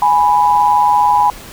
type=tone pair together; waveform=sine; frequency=830.6 / 987.8 Hz; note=G#5 / B5; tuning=0 / 0 cents; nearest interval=minor third; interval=300 cents; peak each=-11 dBFS; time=0.02-1.3 s; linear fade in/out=2 ms; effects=pink hiss -34 dBFS RMS until 1.52 s